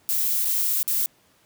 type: noise with dropouts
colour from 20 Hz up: violet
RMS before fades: -23 dBFS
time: 0.09-1.06 s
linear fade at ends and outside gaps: 0 ms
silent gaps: 0.447-0.452 / 0.83-0.878 s
effects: pink hiss -60 dBFS RMS until 1.45 s + high-pass 100 Hz 12 dB/octave